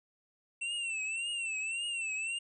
square tone with vibrato, 2700 Hz, E7, 41 cents sharp, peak -34 dBFS, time 0.61-2.39 s, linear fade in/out 10 ms, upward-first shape triangle, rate 1.8 Hz, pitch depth 110 cents each way, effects resampled to 22050 Hz

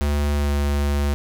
square tone with pitch glide, 72.7 to 71.66 Hz, D2 to D2, -17 to -42 cents, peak -19 dBFS, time 0.01-1.14 s, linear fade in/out 0 ms, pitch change -25 cents, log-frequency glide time 0.34-0.51 s, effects none

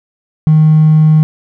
triangle tone with hard clipping, 155.56 Hz, D#3, in tune, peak -4 dBFS, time 0.47-1.23 s, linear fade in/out 0 ms, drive 3 dB, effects none

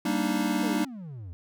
square chord, Eb major seventh, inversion first, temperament equal with one note detuned, 196 / 233.1 / 291.5 / 311.1 Hz, G3 / Bb3 / D4 / Eb4, 0 / 0 / -13 / 0 cents, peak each -31 dBFS, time 0.05-0.85 s, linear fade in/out 5 ms
triangle exponential sweep, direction down, 506 to 80 Hz, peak -35 dBFS, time 0.63-1.33 s, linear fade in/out 0 ms
effects none

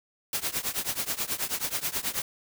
white noise with tremolo, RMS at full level -27 dBFS, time 0.33-2.22 s, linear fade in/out 2 ms, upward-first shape triangle, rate 9.3 Hz, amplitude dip 95%, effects none

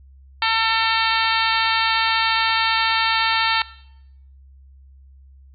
harmonic tone with a mistuned harmonic, 448.8 Hz, A4, 34 cents sharp, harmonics 2 / 3 / 4 / 5 / 6 / 7 / 8 / 9 / 10, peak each -22 / -24 / -25 / -26 / -27 / -27 / -28 / -29 / -29 dBFS, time 0.42-3.62 s, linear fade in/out 2 ms, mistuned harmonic 8, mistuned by +36 cents, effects noise-tail reverb RT60 0.8 s tail -20 dB re dry + added 67 Hz sine -44 dBFS peak until 5.54 s

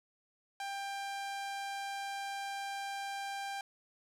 sawtooth tone with low-pass filter, 793 Hz, G5, 20 cents sharp, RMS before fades -40 dBFS, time 0.6-3.61 s, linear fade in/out 2 ms, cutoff 11000 Hz, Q 0.53, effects none

